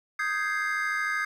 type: chord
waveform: triangle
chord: Ab major seventh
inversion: second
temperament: equal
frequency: 1244.5 / 1568 / 1661.2 / 2093 Hz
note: Eb6 / G6 / Ab6 / C7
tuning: 0 / 0 / 0 / 0 cents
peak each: -30 dBFS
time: 0.19-1.25 s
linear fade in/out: 5 ms
effects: 10-bit